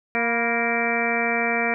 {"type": "harmonic tone with a mistuned harmonic", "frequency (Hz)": 233.1, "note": "A#3", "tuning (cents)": 0, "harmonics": [1, 2, 3, 4, 5, 6, 7, 8, 9, 10], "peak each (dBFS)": [-29, -28, -27, -34, -37, -31, -34, -28, -36, -25], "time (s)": [0.15, 1.74], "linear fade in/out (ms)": 0, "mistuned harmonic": 4, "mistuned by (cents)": 72, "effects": []}